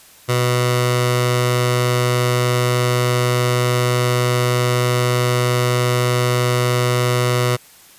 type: tone with notch filter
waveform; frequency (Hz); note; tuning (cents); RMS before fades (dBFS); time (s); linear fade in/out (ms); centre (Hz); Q
15% pulse; 123.3; B2; -2; -17; 0.28-7.57; 20; 270; 1.2
effects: white hiss -46 dBFS RMS until 7.98 s + resampled to 32000 Hz